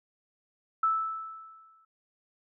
sine tone with exponential decay, 1314 Hz, E6, 6 cents flat, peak -21 dBFS, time 0.83-1.85 s, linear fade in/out 5 ms, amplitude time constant 220 ms, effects none

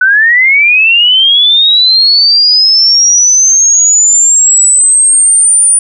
sine linear sweep, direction up, 1480 to 9450 Hz, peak -3 dBFS, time 0.01-5.79 s, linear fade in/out 5 ms, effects none

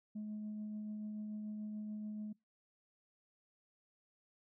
sine tone with tremolo, 212.2 Hz, G#3, 38 cents sharp, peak -38 dBFS, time 0.15-2.33 s, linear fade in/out 10 ms, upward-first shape triangle, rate 6.9 Hz, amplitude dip 25%, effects noise-tail reverb RT60 0.2 s tail -25 dB re dry + tanh soft clip ceiling -38 dBFS

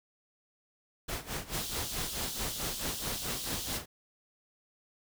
pink noise with tremolo, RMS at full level -35 dBFS, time 1.08-3.86 s, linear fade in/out 10 ms, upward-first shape sine, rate 4.6 Hz, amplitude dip 85%
pink high-pass noise, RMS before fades -39 dBFS, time 1.52-3.79 s, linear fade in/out 20 ms, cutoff 3000 Hz, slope 48 dB/octave
effects none

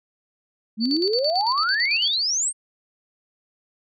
sine exponential sweep, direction up, 207.7 to 8870 Hz, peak -20 dBFS, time 0.77-2.53 s, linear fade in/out 50 ms
sine tone with tremolo, 4500 Hz, C#8, 25 cents sharp, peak -21 dBFS, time 0.8-2.17 s, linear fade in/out 50 ms, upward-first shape square, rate 9 Hz, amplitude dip 75%
effects none

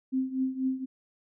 sine tone with tremolo, 261.6 Hz, C4, in tune, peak -23 dBFS, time 0.12-0.86 s, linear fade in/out 20 ms, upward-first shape triangle, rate 4.1 Hz, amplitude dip 85%, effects none

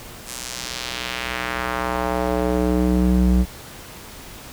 square tone with band-pass filter sweep, 61.74 Hz, B1, in tune, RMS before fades -21 dBFS, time 0.25-3.46 s, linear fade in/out 50 ms, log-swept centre 9200 to 130 Hz, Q 1.2, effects pink hiss -39 dBFS RMS until 4.52 s

